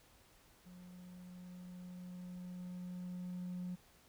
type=tone with level ramp; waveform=triangle; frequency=180 Hz; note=F#3; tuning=47 cents flat; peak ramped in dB=-51 to -36 dBFS; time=0.65-3.76 s; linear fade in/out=20 ms; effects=tanh soft clip ceiling -36 dBFS + pink hiss -66 dBFS RMS until 4.08 s